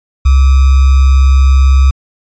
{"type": "tone with sample-and-hold", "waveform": "sine", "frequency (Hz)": 67, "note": "C2", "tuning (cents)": 42, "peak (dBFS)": -3, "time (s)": [0.25, 1.91], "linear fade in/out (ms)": 10, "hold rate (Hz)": 1225, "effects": ["resampled to 16000 Hz"]}